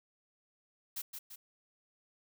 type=noise with echo; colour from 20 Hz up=blue; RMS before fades=-39 dBFS; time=0.96-1.02 s; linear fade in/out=10 ms; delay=170 ms; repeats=2; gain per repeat=-5 dB; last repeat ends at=1.36 s; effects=none